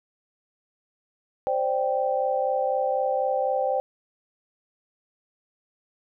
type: chord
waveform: sine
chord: C suspended second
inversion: none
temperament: equal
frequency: 523.3 / 587.3 / 784 Hz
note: C5 / D5 / G5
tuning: 0 / 0 / 0 cents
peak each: -25 / -28 / -26 dBFS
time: 1.47-3.8 s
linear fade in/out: 0 ms
effects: none